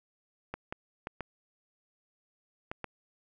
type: clicks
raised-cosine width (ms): 0.5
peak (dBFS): -21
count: 6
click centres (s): 0.54 / 0.725 / 1.071 / 1.207 / 2.715 / 2.843
effects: none